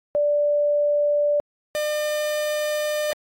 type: tone pair in turn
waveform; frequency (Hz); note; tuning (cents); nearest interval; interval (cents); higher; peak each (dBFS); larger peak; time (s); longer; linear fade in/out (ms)
sine / 45% pulse; 586 / 602.1; D5 / D5; -4 / +43; unison; 47; second; -17 / -22; first; 0.15-1.4 / 1.75-3.13; second; 0
effects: AAC 48 kbps